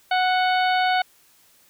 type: harmonic tone with a mistuned harmonic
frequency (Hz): 738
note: F#5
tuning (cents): -5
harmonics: 1 / 2 / 3 / 4 / 5 / 6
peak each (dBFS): -19 / -25 / -29 / -31 / -33 / -35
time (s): 0.11-1.02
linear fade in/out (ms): 5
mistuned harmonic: 4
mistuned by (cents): +22
effects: white hiss -57 dBFS RMS until 1.69 s